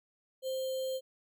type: tone with sample-and-hold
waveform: sine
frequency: 523.3 Hz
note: C5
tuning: in tune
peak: -32 dBFS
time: 0.42-1.01 s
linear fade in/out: 50 ms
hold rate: 3675 Hz
effects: none